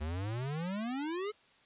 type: exponential sweep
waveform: square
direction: up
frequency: 72.7 to 436.3 Hz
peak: -35 dBFS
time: 0-1.32 s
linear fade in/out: 20 ms
effects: white hiss -64 dBFS RMS until 1.65 s + resampled to 8000 Hz